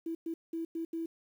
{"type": "tone bursts at uneven times", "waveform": "sine", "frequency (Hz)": 329.4, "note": "E4", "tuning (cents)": -1, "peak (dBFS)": -33, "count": 5, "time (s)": [[0.06, 0.15], [0.26, 0.34], [0.53, 0.65], [0.75, 0.85], [0.93, 1.06]], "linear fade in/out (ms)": 5, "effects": ["10-bit"]}